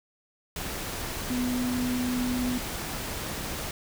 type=tone in noise; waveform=sine; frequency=248.7 Hz; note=B3; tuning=12 cents sharp; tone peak=-26 dBFS; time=1.3-2.58 s; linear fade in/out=2 ms; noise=pink; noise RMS=-34 dBFS; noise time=0.56-3.71 s; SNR=+5 dB; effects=none